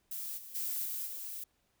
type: noise with level steps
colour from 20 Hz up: violet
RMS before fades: -40 / -49 / -36 / -38 / -42 dBFS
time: 0.11-1.44 s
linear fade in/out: 5 ms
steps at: 0.37 / 0.54 / 0.84 / 1.05 s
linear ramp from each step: 20 ms
effects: pink hiss -75 dBFS RMS until 1.8 s